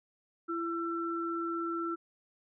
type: tone pair together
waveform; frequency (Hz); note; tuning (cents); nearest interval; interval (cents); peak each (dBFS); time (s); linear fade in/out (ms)
sine; 335.5 / 1342; E4 / E6; +31 / +31; 2 octaves; 2400; -34 / -35; 0.48-1.96; 20
effects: none